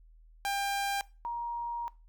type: tone pair in turn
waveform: sawtooth / sine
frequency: 797 / 944 Hz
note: G5 / A#5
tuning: +28 / +22 cents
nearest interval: minor third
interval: 294 cents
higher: second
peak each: -26 / -32 dBFS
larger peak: first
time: 0.45-1.01 / 1.25-1.88 s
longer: second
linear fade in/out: 0 ms
effects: noise-tail reverb RT60 0.3 s tail -21 dB re dry + added 40 Hz sine -54 dBFS peak until 2.08 s